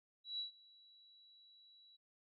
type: tone with ADSR envelope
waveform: sine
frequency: 3917 Hz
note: B7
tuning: 15 cents flat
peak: -38 dBFS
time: 0.24-1.97 s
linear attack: 150 ms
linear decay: 120 ms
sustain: -24 dB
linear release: 17 ms
effects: none